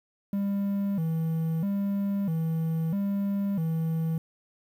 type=tone with vibrato; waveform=triangle; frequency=179.8 Hz; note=F#3; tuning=49 cents flat; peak=-23 dBFS; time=0.33-4.18 s; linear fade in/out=2 ms; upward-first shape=square; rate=0.77 Hz; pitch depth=180 cents each way; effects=9-bit